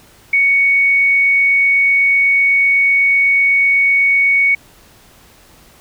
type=tone; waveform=sine; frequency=2228 Hz; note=C#7; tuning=8 cents sharp; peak=-9 dBFS; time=0.33-4.55 s; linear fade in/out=5 ms; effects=pink hiss -46 dBFS RMS until 5.8 s